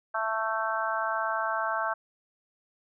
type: harmonic tone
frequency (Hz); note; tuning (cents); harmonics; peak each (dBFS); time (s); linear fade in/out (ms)
221.4; A3; +11; 3 / 4 / 5 / 6 / 7; -33 / -33 / -33 / -33 / -33; 0.14-1.94; 10
effects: none